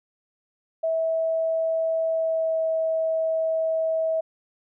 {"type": "tone with pitch glide", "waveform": "sine", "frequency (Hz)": [650, 645.1], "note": ["E5", "E5"], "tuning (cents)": [-24, -38], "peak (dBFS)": -21, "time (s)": [0.83, 4.21], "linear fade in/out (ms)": 10, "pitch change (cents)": -14, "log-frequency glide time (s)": [2.08, 2.62], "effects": []}